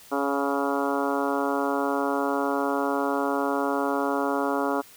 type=harmonic tone; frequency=140 Hz; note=C#3; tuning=18 cents sharp; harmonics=2 / 3 / 4 / 5 / 6 / 7 / 8 / 9 / 10; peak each=-28 / -30 / -31 / -32 / -33 / -33 / -34 / -35 / -35 dBFS; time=0.11-4.82 s; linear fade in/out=20 ms; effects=white hiss -50 dBFS RMS until 4.96 s